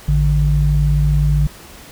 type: tone pair together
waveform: sine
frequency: 55.08 / 147.3 Hz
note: A1 / D3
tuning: +3 / +6 cents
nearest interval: octave + perfect fourth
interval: 1703 cents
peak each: -14 dBFS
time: 0.08-1.47 s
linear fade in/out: 5 ms
effects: pink hiss -39 dBFS RMS until 1.91 s